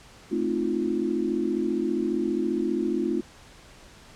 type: chord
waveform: sine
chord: F dominant seventh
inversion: first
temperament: just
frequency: 218.3 / 261.9 / 314.3 / 349.2 Hz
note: A3 / C4 / Eb4 / F4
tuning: -13 / +2 / +18 / 0 cents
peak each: -30 / -30 / -29 / -27 dBFS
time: 0.31-3.21 s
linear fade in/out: 10 ms
effects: pink hiss -50 dBFS RMS until 4.15 s + low-pass 8000 Hz 12 dB/octave